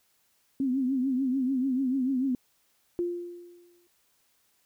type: tone with vibrato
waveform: sine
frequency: 261.6 Hz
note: C4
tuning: in tune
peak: -24 dBFS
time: 0.6-2.35 s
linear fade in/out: 2 ms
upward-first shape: triangle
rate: 6.8 Hz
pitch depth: 110 cents each way
type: tone with exponential decay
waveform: sine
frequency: 349.2 Hz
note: F4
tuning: in tune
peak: -24 dBFS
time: 2.99-3.87 s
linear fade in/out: 0 ms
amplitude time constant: 190 ms
effects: white hiss -69 dBFS RMS until 4.65 s